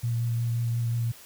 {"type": "tone with vibrato", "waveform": "sine", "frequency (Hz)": 117.4, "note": "A#2", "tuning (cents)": 13, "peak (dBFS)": -24, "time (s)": [0.03, 1.12], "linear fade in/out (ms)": 10, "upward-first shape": "triangle", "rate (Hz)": 5.6, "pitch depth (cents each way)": 19, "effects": ["white hiss -49 dBFS RMS until 1.25 s"]}